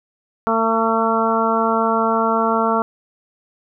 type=harmonic tone; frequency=225.3 Hz; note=A3; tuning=41 cents sharp; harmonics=1 / 2 / 3 / 4 / 5 / 6; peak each=-22 / -22 / -22 / -22 / -22 / -22 dBFS; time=0.47-2.82 s; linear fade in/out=0 ms; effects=none